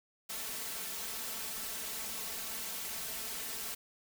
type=noise with comb filter; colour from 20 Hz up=white; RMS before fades=-40 dBFS; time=0.29-3.75 s; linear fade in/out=10 ms; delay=4.5 ms; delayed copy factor=+0.75; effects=none